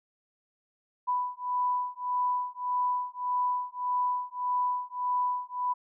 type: beating tone pair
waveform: sine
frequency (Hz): 991 / 992.7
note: B5 / B5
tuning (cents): +6 / +9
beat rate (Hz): 1.7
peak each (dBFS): -30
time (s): 1.07-5.74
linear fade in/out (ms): 20
effects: none